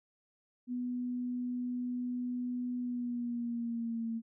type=tone with pitch glide; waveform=sine; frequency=246.9 to 227.7 Hz; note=B3 to A#3; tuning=0 to -40 cents; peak=-33 dBFS; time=0.67-4.22 s; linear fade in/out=50 ms; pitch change=-140 cents; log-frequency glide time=2.78-4.09 s; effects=none